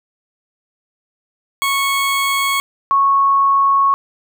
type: tone pair in turn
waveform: 20% pulse / sine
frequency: 1103 / 1103 Hz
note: C#6 / C#6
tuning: -9 / -9 cents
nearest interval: unison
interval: 0 cents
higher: neither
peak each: -10 dBFS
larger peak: neither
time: 1.62-2.6 / 2.91-3.94 s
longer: second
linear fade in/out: 0 ms
effects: none